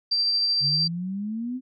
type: tone with tremolo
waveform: sine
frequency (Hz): 4699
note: D8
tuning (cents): 0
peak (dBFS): -19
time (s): 0.11-0.88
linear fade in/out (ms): 10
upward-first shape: triangle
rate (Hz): 13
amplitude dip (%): 25
type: exponential sweep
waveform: sine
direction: up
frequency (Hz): 138.59 to 261.6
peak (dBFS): -27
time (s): 0.6-1.61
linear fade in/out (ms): 50
effects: none